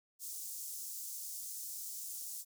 pink high-pass noise, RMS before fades -44 dBFS, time 0.19-2.45 s, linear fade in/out 50 ms, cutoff 6300 Hz, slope 24 dB/octave, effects none

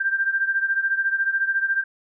sine beating tone pair, 1578 / 1592 Hz, G6 / G6, +11 / +26 cents, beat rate 14 Hz, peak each -21 / -25 dBFS, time 0-1.84 s, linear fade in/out 10 ms, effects none

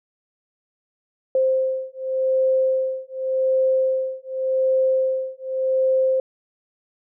sine beating tone pair, 523.3 / 524.17 Hz, C5 / C5, 0 / +3 cents, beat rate 0.87 Hz, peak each -21 dBFS, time 1.35-6.2 s, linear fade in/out 2 ms, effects none

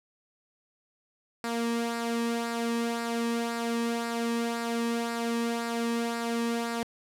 sawtooth tone with flanger, 233.1 Hz, A#3, in tune, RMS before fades -30 dBFS, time 1.44-6.83 s, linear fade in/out 0 ms, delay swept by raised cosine 0.31 to 1.41 ms, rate 1.9 Hz, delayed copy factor -0.5, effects low-pass 12000 Hz 12 dB/octave

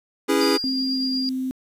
square chord, C# minor seventh, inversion none, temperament equal with one note detuned, 277.2 / 329.6 / 410.1 / 493.9 Hz, C#4 / E4 / G#4 / B4, 0 / 0 / -22 / 0 cents, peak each -23 / -24 / -22 / -28 dBFS, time 0.28-0.58 s, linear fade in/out 20 ms
sine tone with tremolo, 4797 Hz, D8, 36 cents sharp, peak -23 dBFS, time 0.41-1.29 s, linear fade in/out 0 ms, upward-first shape triangle, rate 8.3 Hz, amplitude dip 30%
sine tone with pitch glide, 261.6 to 259.6 Hz, C4 to C4, 0 to -13 cents, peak -23 dBFS, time 0.64-1.51 s, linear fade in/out 0 ms, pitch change -13 cents, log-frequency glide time 0.92-1.1 s
effects resampled to 32000 Hz + 8-bit

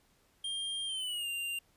square tone with pitch glide, 3201 to 2787 Hz, G7 to F7, +36 to -4 cents, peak -35 dBFS, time 0.44-1.59 s, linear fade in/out 5 ms, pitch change -240 cents, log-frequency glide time 0.86-1.28 s, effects pink hiss -69 dBFS RMS until 1.76 s + resampled to 32000 Hz

